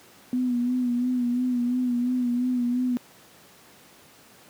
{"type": "tone with vibrato", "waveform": "sine", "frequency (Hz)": 246.8, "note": "B3", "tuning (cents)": -1, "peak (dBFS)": -21, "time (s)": [0.33, 2.97], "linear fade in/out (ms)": 0, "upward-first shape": "sine", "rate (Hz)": 2.9, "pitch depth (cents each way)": 44, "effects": ["pink hiss -52 dBFS RMS until 4.49 s", "high-pass 150 Hz 12 dB/octave"]}